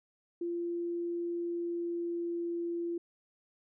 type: tone with pitch glide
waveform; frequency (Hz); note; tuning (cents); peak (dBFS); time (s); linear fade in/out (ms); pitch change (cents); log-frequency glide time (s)
sine; 344 to 341.8; F4 to F4; -26 to -37; -32; 0.41-2.98; 5; -11; 1.34-2.59
effects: none